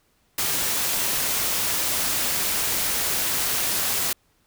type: noise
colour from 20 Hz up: white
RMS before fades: -24 dBFS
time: 0.38-4.13 s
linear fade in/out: 5 ms
effects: pink hiss -65 dBFS RMS until 4.46 s